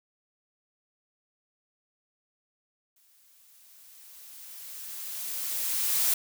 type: noise with exponential growth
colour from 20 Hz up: blue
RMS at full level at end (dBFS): -24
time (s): 2.96-6.14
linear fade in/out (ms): 5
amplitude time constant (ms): 690
effects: none